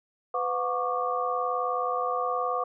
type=tone cluster; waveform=sine; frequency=502 / 721 / 1111 / 1190 Hz; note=B4 / F#5 / C#6 / D6; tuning=+28 / -45 / +4 / +22 cents; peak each=-31 dBFS; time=0.34-2.64 s; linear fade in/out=5 ms; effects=none